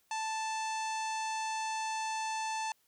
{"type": "harmonic tone", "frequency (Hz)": 880, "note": "A5", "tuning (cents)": 0, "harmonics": [1, 2, 3, 4, 5, 6, 7, 8, 9, 10], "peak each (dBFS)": [-34, -45, -43, -50, -48, -53, -46, -52, -57, -54], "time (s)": [0.11, 2.72], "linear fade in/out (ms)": 2, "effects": ["white hiss -72 dBFS RMS until 2.87 s"]}